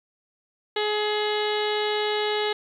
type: harmonic tone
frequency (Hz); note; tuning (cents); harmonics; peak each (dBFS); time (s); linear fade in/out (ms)
421.7; G#4; +26; 1 / 2 / 3 / 4 / 5 / 6 / 7 / 8 / 9 / 10; -25 / -30 / -37 / -35 / -34 / -44 / -34 / -36 / -36 / -40; 0.76-2.53; 5
effects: 10-bit